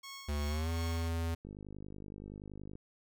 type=tone with tremolo; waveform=10% pulse; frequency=1097 Hz; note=C#6; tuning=18 cents flat; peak=-36 dBFS; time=0.03-1.09 s; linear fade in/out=10 ms; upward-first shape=sine; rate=2.7 Hz; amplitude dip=50%
type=tone with pitch glide; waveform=square; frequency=73.42 to 82.89 Hz; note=D2 to E2; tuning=0 to +10 cents; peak=-33 dBFS; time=0.28-1.35 s; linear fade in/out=10 ms; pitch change=+210 cents; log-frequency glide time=0.48-0.7 s
type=click train; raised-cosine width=3 ms; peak=-34 dBFS; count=67; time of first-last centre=1.45-2.754 s; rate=50.6 Hz
effects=none